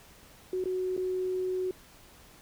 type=tone with dropouts; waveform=sine; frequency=370 Hz; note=F#4; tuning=in tune; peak=-28 dBFS; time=0.53-1.71 s; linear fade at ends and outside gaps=2 ms; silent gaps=0.64-0.656 / 0.966-0.976 s; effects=pink hiss -55 dBFS RMS until 2.41 s